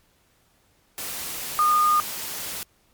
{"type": "tone in noise", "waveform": "sine", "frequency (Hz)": 1221, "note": "D#6", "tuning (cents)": -33, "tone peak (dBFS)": -16, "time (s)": [1.59, 2], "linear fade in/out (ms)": 0, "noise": "white", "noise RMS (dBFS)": -32, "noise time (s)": [0.98, 2.63], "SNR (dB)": 13, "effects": ["pink hiss -63 dBFS RMS until 2.93 s", "MP3 96 kbps"]}